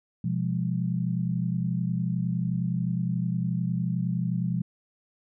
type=tone cluster; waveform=sine; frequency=125.7 / 174 / 205.1 Hz; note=B2 / F3 / G#3; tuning=+31 / -6 / -21 cents; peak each=-29 / -27 / -33 dBFS; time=0.24-4.62 s; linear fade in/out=5 ms; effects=none